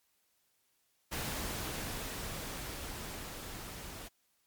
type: noise with level ramp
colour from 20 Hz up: pink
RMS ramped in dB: -37 to -46 dBFS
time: 1.11-4.09 s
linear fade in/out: 20 ms
effects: white hiss -75 dBFS RMS until 4.46 s + MP3 96 kbps